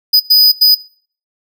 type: tone bursts at uneven times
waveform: square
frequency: 4978 Hz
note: D#8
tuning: in tune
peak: -5 dBFS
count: 3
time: 0.13-0.2 / 0.3-0.52 / 0.61-0.75 s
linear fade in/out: 10 ms
effects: noise-tail reverb RT60 0.5 s tail -22 dB re dry